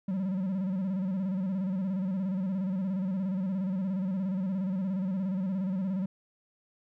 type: tone with vibrato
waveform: triangle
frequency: 189.1 Hz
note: F#3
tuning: 38 cents sharp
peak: -26 dBFS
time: 0.08-6.06 s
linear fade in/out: 5 ms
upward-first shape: square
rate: 17 Hz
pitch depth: 71 cents each way
effects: none